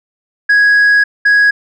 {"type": "tone bursts at uneven times", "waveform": "sine", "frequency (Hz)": 1661.2, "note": "G#6", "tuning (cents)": 0, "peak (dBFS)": -3, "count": 2, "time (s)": [[0.49, 1.04], [1.25, 1.51]], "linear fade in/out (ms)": 10, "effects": ["tanh soft clip ceiling -5 dBFS"]}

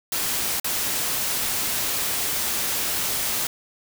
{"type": "noise with dropouts", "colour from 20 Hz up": "white", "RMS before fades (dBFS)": -25, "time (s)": [0.12, 3.47], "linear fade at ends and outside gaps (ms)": 2, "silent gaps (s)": [0.599, 0.644], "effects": []}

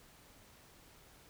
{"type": "silence", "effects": ["pink hiss -61 dBFS RMS until 1.29 s"]}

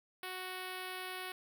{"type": "tone with notch filter", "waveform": "5% pulse", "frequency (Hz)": 370, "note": "F#4", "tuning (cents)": 0, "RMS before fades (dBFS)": -43, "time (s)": [0.23, 1.32], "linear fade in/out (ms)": 2, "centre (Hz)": 6300, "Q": 0.93, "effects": []}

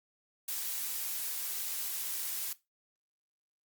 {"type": "noise", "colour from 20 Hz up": "blue", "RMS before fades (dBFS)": -36, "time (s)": [0.48, 2.53], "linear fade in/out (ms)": 5, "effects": ["noise-tail reverb RT60 0.2 s tail -17 dB re dry", "Opus 48 kbps"]}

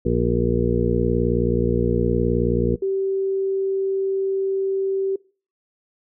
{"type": "harmonic tone", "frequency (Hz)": 59.1, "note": "A#1", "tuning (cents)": 24, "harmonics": [1, 2, 3, 4, 6, 7, 8], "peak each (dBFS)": [-25, -25, -25, -25, -25, -25, -25], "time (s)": [0.05, 2.76], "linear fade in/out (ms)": 10}
{"type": "tone", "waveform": "sine", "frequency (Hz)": 387.2, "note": "G4", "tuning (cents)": -21, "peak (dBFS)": -19, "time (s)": [2.82, 5.16], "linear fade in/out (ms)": 5}
{"effects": ["noise-tail reverb RT60 0.4 s tail -23 dB re dry"]}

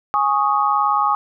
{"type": "chord", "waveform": "sine", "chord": "Ab suspended fourth", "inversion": "none", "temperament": "just", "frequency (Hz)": [830.6, 1107.5, 1245.9], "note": ["Ab5", "Db6", "Eb6"], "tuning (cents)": [0, -2, 2], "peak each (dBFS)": -19, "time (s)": [0.14, 1.15], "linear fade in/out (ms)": 0, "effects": []}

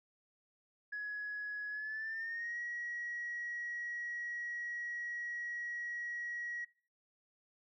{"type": "tone with pitch glide", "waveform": "sine", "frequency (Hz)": [1681, 1908.8], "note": ["G#6", "A#6"], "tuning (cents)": [20, 41], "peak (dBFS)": -37, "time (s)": [0.92, 6.65], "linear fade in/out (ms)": 10, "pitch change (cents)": 221, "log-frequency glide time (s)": [1.69, 2.59], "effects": ["noise-tail reverb RT60 0.5 s tail -24 dB re dry", "tanh soft clip ceiling -34 dBFS"]}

